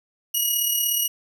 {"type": "tone with amplitude modulation", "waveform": "5% pulse", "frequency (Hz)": 2900, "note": "F#7", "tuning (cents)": -35, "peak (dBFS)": -10, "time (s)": [0.34, 1.08], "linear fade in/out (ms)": 10, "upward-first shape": "sine", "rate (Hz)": 36.7, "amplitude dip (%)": 45, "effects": []}